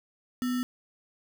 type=tone with sample-and-hold; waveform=sine; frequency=248.8 Hz; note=B3; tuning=13 cents sharp; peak=-26 dBFS; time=0.42-0.63 s; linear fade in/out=0 ms; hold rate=1575 Hz; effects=none